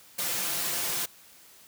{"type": "noise with comb filter", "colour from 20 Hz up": "white", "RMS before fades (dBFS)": -30, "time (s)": [0.18, 1.06], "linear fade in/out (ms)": 10, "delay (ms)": 5.8, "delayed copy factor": 0.5, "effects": ["white hiss -54 dBFS RMS until 1.67 s", "high-pass 80 Hz 12 dB/octave"]}